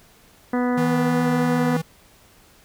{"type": "harmonic tone", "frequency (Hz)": 246.9, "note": "B3", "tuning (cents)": 0, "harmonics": [1, 2, 3, 4, 5, 6, 7, 8], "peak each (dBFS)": [-20, -26, -30, -32, -34, -36, -37, -38], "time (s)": [0.53, 1.77], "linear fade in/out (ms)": 5}
{"type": "tone with vibrato", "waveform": "square", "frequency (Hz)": 160.7, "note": "E3", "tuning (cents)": -44, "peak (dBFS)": -24, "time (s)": [0.77, 1.82], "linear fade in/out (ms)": 10, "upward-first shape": "square", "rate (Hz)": 3.1, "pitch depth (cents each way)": 11}
{"effects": ["pink hiss -53 dBFS RMS until 2.64 s"]}